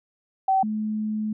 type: tone pair in turn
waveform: sine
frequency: 767 / 214.7 Hz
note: G5 / A3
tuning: -38 / -42 cents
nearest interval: octave + minor seventh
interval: 2204 cents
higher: first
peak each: -17 / -24 dBFS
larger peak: first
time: 0.48-0.63 / 0.63-1.33 s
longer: second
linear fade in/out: 5 ms
effects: none

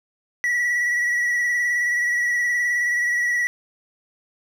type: tone with vibrato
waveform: triangle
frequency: 1937 Hz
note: B6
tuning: 34 cents flat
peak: -17 dBFS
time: 0.44-3.47 s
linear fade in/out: 0 ms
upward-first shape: sine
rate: 19 Hz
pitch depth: 32 cents each way
effects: none

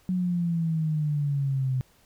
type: exponential sweep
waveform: sine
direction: down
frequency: 185 to 127.9 Hz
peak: -23 dBFS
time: 0.09-1.81 s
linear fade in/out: 0 ms
effects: pink hiss -61 dBFS RMS until 2.05 s

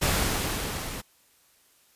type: noise with level ramp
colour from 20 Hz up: pink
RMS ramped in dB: -23 to -36 dBFS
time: 0.01-1.02 s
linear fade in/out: 20 ms
effects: white hiss -62 dBFS RMS until 1.95 s + resampled to 32000 Hz

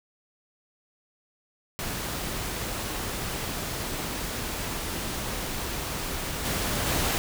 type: noise with level steps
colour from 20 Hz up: pink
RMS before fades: -32 / -28 / -26 dBFS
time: 1.79-7.18 s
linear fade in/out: 0 ms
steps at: 6.44 / 6.86 s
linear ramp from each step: 20 ms
effects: none

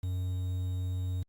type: tone with quantisation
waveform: triangle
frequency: 91.5 Hz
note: F#2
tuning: 19 cents flat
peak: -28 dBFS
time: 0.03-1.23 s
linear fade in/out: 5 ms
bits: 9
effects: Opus 48 kbps

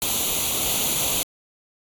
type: noise with comb filter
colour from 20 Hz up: white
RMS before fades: -23 dBFS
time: 0.02-1.23 s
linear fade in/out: 0 ms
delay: 0.29 ms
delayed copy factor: +0.75
effects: AAC 64 kbps

